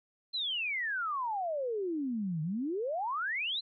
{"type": "exponential two-way sweep", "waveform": "sine", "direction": "down then up", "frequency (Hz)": [4186, 150, 4186], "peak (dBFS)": -31, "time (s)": [0.33, 3.61], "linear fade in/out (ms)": 20, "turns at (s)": 2.42, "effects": []}